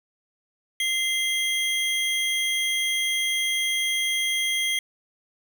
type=tone pair together; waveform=square; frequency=2076 / 3252 Hz; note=C7 / G#7; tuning=-14 / -37 cents; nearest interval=minor sixth; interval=777 cents; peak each=-26 dBFS; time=0.8-4.79 s; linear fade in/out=2 ms; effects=none